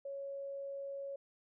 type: tone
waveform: sine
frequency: 554.4 Hz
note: C#5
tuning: in tune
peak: -40 dBFS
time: 0.05-1.16 s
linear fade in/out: 5 ms
effects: none